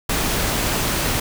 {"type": "noise", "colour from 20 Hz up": "pink", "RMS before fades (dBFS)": -21, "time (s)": [0.09, 1.2], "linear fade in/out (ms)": 5, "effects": []}